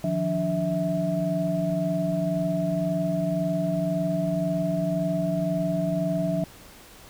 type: tone cluster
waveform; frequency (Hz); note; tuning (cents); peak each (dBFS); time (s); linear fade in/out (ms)
sine; 154.1 / 176 / 289.2 / 651; D#3 / F3 / D4 / E5; -16 / +14 / -27 / -22; -32 / -26 / -31 / -27; 0.04-6.44; 2
effects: pink hiss -48 dBFS RMS until 7.09 s